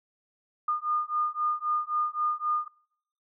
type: beating tone pair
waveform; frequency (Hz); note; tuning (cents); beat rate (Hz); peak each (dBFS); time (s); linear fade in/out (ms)
sine; 1216 / 1219.8; D#6 / D#6; -40 / -35; 3.8; -29; 0.68-2.68; 5
effects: noise-tail reverb RT60 0.7 s tail -24 dB re dry